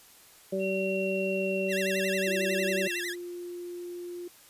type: harmonic tone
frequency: 191.6 Hz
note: G3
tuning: 39 cents flat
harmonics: 1 / 2 / 3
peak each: -33 / -31 / -31 dBFS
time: 0.52-2.88 s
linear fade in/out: 10 ms
type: tone with pitch glide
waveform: sine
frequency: 2735 to 2708 Hz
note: F7 to E7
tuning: -37 to +46 cents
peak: -34 dBFS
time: 0.59-3.03 s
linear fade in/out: 50 ms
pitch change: -17 cents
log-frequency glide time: 1.36-2.33 s
type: tone with vibrato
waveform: sawtooth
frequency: 1824 Hz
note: A#6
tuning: 38 cents flat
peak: -29 dBFS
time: 1.68-3.16 s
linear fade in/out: 50 ms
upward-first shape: sine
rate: 11 Hz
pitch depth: 200 cents each way
type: tone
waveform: sine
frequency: 351.2 Hz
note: F4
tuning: 10 cents sharp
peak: -36 dBFS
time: 2.27-4.28 s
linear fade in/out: 5 ms
effects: white hiss -55 dBFS RMS until 4.49 s + resampled to 32000 Hz